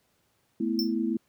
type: chord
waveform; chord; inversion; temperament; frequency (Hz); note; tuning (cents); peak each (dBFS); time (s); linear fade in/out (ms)
sine; A suspended second; none; equal; 220 / 246.9 / 329.6; A3 / B3 / E4; 0 / 0 / 0; -29 / -30 / -29; 0.6-1.17; 5
type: tone with exponential decay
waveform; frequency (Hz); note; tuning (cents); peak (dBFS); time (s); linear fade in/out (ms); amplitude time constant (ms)
square; 5350; E8; +25; -25; 0.79-0.94; 1; 31
effects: pink hiss -70 dBFS RMS until 1.28 s + high-pass 80 Hz 12 dB/octave